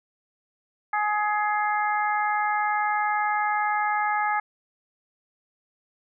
harmonic tone, 419.7 Hz, G#4, 18 cents sharp, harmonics 2 / 3 / 4 / 5, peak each -24 / -28 / -30 / -32 dBFS, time 0.93-4.4 s, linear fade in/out 5 ms, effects none

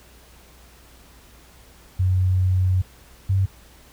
sine tone pair in turn, 92.5 / 96.23 Hz, F#2 / G2, 0 / -32 cents, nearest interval minor second, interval 68 cents, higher second, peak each -16 dBFS, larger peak neither, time 1.99-2.82 / 3.29-3.46 s, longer first, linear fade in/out 10 ms, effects added 60 Hz sine -51 dBFS peak until 3.92 s + pink hiss -51 dBFS RMS until 3.92 s

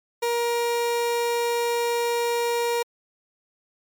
30% pulse tone, 472.7 Hz, A#4, 24 cents sharp, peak -19 dBFS, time 0.22-2.83 s, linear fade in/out 10 ms, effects MP3 96 kbps

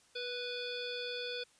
harmonic tone with a mistuned harmonic, 493.9 Hz, B4, in tune, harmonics 1 / 3 / 5 / 7 / 9 / 10, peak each -41 / -46 / -46 / -43 / -46 / -51 dBFS, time 0.15-1.44 s, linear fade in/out 10 ms, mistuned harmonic 1, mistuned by -17 cents, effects white hiss -66 dBFS RMS until 1.59 s + resampled to 22050 Hz

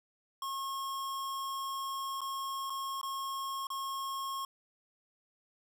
square tone with dropouts, 1084 Hz, C#6, 39 cents flat, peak -36 dBFS, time 0.42-4.45 s, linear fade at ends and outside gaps 2 ms, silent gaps 2.207-2.215 / 2.698-2.702 / 3.014-3.03 / 3.67-3.702 s, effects none

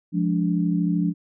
sine chord, D diminished, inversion first, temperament equal with one note detuned, 174.61 / 207.7 / 290.5 Hz, F3 / Ab3 / D4, 0 / 0 / -19 cents, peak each -21 / -27 / -25 dBFS, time 0.12-1.14 s, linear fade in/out 50 ms, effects none

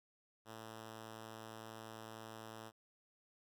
5% pulse tone, 111.1 Hz, A2, 17 cents sharp, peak -38 dBFS, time 0.45-2.72 s, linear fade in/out 50 ms, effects none

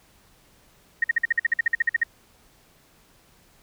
sine tone bursts, 1864.7 Hz, A#6, in tune, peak -16 dBFS, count 15, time 1.02-2.035 s, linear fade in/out 5 ms, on 21 ms, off 50 ms, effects pink hiss -58 dBFS RMS until 3.62 s

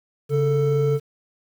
triangle tone pair together, 139.5 / 442.9 Hz, C#3 / A4, +11 / +11 cents, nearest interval octave + minor sixth, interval 2000 cents, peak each -18 dBFS, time 0.29-1 s, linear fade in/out 50 ms, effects 8-bit

